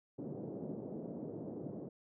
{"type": "band-pass noise", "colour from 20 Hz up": "pink", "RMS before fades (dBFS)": -44, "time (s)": [0.18, 1.89], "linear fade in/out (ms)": 10, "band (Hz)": [150, 520], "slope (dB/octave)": 24, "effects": []}